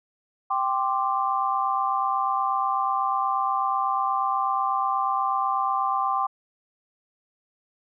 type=chord; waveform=sine; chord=G suspended fourth; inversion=none; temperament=equal; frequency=784 / 1046.5 / 1174.7 Hz; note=G5 / C6 / D6; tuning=0 / 0 / 0 cents; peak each=-26 dBFS; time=0.5-6.27 s; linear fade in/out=10 ms; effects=none